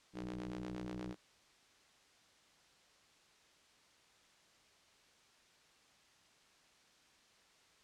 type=ring-modulated tone; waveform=sawtooth; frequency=60.7 Hz; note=B1; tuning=29 cents flat; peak=-35 dBFS; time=0.13-1.16 s; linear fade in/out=50 ms; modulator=247 Hz; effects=white hiss -67 dBFS RMS until 7.83 s + low-pass 6000 Hz 12 dB/octave